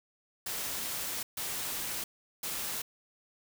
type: noise bursts at uneven times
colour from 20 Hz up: white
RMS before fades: -36 dBFS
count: 3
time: 0.46-1.23 / 1.37-2.04 / 2.43-2.82 s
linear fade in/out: 5 ms
effects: none